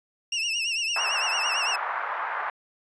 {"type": "tone with vibrato", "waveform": "30% pulse", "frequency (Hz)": 2737, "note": "F7", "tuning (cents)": -36, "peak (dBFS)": -22, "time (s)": [0.32, 1.76], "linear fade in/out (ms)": 5, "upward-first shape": "triangle", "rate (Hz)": 8.9, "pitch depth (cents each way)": 110}
{"type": "band-pass noise", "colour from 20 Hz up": "pink", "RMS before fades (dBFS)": -30, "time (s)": [0.96, 2.5], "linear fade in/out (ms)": 2, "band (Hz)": [840, 1600], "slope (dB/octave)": 24}
{"effects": ["resampled to 22050 Hz"]}